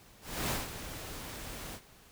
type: noise with ADSR envelope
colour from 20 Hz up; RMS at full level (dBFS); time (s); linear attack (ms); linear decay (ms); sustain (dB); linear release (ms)
pink; -32; 0.21-1.81; 290; 170; -11; 70
effects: pink hiss -58 dBFS RMS until 2.11 s